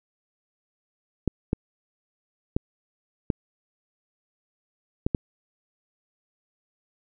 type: clicks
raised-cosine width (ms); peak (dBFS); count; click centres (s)
3; -9; 6; 1.277 / 1.531 / 2.565 / 3.302 / 5.065 / 5.148
effects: none